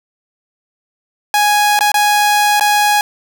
sawtooth tone with dropouts, 830.6 Hz, G#5, in tune, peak -6 dBFS, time 1.34-3.01 s, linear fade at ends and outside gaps 1 ms, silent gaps 1.791-1.808 / 1.918-1.942 / 2.597-2.609 s, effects none

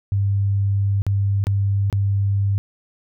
sine tone with dropouts, 99.5 Hz, G2, 26 cents sharp, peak -16 dBFS, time 0.12-2.58 s, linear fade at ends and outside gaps 0 ms, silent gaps 1.02-1.066 / 1.44-1.469 / 1.9-1.927 s, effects none

